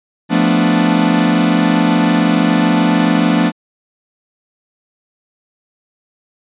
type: chord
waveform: 45% pulse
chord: B half-diminished seventh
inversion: second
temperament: equal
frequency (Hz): 174.61 / 220 / 246.9 / 293.7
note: F3 / A3 / B3 / D4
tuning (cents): 0 / 0 / 0 / 0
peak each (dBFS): -16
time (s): 0.29-3.52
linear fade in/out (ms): 50
effects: resampled to 8000 Hz